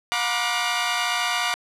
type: tone cluster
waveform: 15% pulse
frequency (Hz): 717 / 953 / 1014 / 1177 / 1484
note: F5 / A#5 / B5 / D6 / F#6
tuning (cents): +45 / +38 / +45 / +3 / +5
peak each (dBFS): -20 / -22 / -27 / -20 / -26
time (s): 0.12-1.54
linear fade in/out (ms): 0
effects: low-pass 9000 Hz 12 dB/octave